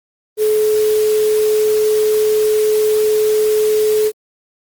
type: tone in noise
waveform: sine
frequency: 429 Hz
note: A4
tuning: 44 cents flat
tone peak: -11 dBFS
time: 0.37-4.12 s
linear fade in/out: 50 ms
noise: white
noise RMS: -28 dBFS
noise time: 0.37-4.12 s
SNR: +14 dB
effects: Opus 24 kbps